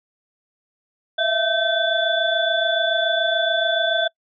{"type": "tone cluster", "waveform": "sine", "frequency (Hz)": [650, 677, 1541, 3469], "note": ["E5", "E5", "G6", "A7"], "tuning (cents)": [-24, 46, -30, -25], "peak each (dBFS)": -23, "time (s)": [1.18, 4.08], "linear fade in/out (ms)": 10, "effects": ["noise-tail reverb RT60 0.1 s tail -26 dB re dry"]}